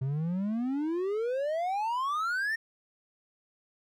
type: exponential sweep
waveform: triangle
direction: up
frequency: 128.3 to 1852 Hz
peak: -26 dBFS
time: 0.01-2.56 s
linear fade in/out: 10 ms
effects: none